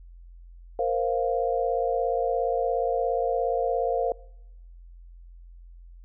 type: chord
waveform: sine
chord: Bb suspended second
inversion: none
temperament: equal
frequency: 466.2 / 523.3 / 698.5 Hz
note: Bb4 / C5 / F5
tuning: 0 / 0 / 0 cents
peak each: -27 dBFS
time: 0.79-4.12 s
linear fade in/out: 2 ms
effects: noise-tail reverb RT60 0.9 s tail -24 dB re dry + added 43 Hz sine -44 dBFS peak until 6.04 s